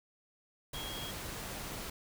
sine tone in noise, 3277 Hz, G#7, 24 cents flat, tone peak -43 dBFS, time 0.74-1.11 s, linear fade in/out 5 ms, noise pink, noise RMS -42 dBFS, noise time 0.73-1.9 s, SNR -4 dB, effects none

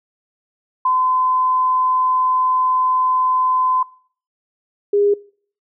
sine tone pair in turn, 1022 / 407.6 Hz, C6 / G#4, -41 / -32 cents, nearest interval octave + major third, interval 1591 cents, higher first, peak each -13 / -12 dBFS, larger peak second, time 0.85-3.83 / 4.93-5.14 s, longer first, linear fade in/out 5 ms, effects noise-tail reverb RT60 0.5 s tail -23 dB re dry

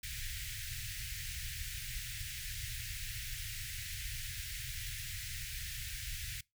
pink band-stop noise, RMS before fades -42 dBFS, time 0.03-6.41 s, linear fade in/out 5 ms, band 130 to 1700 Hz, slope 48 dB/octave, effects noise-tail reverb RT60 0.2 s tail -23 dB re dry

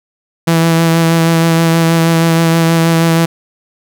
sawtooth tone with vibrato, 165.1 Hz, E3, 3 cents sharp, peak -4 dBFS, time 0.47-3.26 s, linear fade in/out 10 ms, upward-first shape sine, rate 6.3 Hz, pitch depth 16 cents each way, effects none

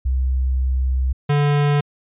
sine / square tone pair in turn, 64.7 / 145.25 Hz, C2 / D3, -19 / -19 cents, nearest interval octave + major second, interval 1400 cents, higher second, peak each -16 / -15 dBFS, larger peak second, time 0.05-1.13 / 1.29-1.81 s, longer first, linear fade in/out 10 ms, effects resampled to 8000 Hz

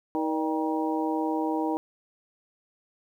harmonic tone with a mistuned harmonic, 158.2 Hz, D#3, 29 cents sharp, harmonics 2 / 3 / 4 / 5 / 6, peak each -27 / -33 / -36 / -33 / -33 dBFS, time 0.15-1.77 s, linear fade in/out 0 ms, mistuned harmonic 4, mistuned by -87 cents, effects 10-bit

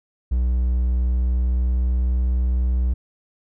triangle tone with pitch glide, 61.6 to 62.1 Hz, B1 to B1, -4 to +10 cents, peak -15 dBFS, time 0.31-2.94 s, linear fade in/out 10 ms, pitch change +14 cents, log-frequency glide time 0.95-2.22 s, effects none

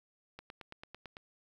click train, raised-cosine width 0.3 ms, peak -30 dBFS, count 8, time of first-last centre 0.39-1.169 s, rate 8.99 Hz, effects 10-bit

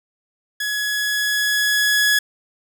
sawtooth tone with level ramp, 1685 Hz, G#6, 25 cents sharp, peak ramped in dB -18 to -10 dBFS, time 0.6-2.19 s, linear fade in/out 5 ms, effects none

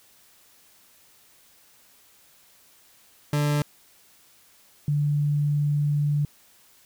40% pulse / sine tone pair in turn, 147.1 / 146.44 Hz, D3 / D3, +3 / -5 cents, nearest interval unison, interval 8 cents, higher first, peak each -20 dBFS, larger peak neither, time 3.33-3.62 / 4.88-6.25 s, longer second, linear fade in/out 2 ms, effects white hiss -57 dBFS RMS until 6.85 s

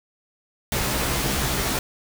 pink noise with comb filter, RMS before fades -24 dBFS, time 0.72-1.79 s, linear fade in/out 2 ms, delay 15 ms, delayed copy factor +0.8, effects none

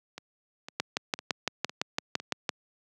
two click trains, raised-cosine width 0.2 ms, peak -22 / -9 dBFS, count 5 / 11, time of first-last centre 0.18-2.2 / 0.8-2.492 s, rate 1.98 / 5.91 Hz, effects high-pass 150 Hz 12 dB/octave

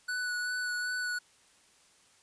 square tone with vibrato, 1480 Hz, F#6, in tune, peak -32 dBFS, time 0.08-1.19 s, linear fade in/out 10 ms, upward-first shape sine, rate 2.6 Hz, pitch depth 15 cents each way, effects white hiss -63 dBFS RMS until 2.22 s + resampled to 22050 Hz

